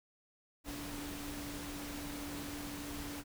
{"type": "tone in noise", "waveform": "sine", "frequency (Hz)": 289.3, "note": "D4", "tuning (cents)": -26, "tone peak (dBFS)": -44, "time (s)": [0.64, 3.24], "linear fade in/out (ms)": 50, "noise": "pink", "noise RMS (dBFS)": -45, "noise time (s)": [0.64, 3.24], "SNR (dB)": -2, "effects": []}